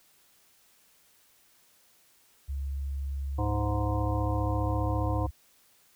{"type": "tone", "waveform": "sine", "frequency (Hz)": 69, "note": "C#2", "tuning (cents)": -7, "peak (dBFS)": -30, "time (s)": [2.48, 5.31], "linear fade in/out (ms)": 20}
{"type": "harmonic tone", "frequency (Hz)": 103.83, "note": "G#2", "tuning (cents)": 0, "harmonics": [1, 3, 5, 7, 9, 10], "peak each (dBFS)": [-29, -34, -36, -37, -39, -39], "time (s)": [3.38, 5.27], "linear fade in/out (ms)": 10}
{"effects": ["white hiss -63 dBFS RMS until 5.95 s"]}